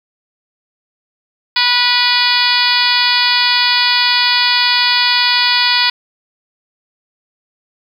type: harmonic tone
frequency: 489.1 Hz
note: B4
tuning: 17 cents flat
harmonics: 2 / 3 / 4 / 5 / 6 / 7 / 8 / 9 / 10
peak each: -19 / -21 / -19 / -19 / -22 / -18 / -21 / -16 / -19 dBFS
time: 1.56-5.9 s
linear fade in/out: 5 ms
effects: 7-bit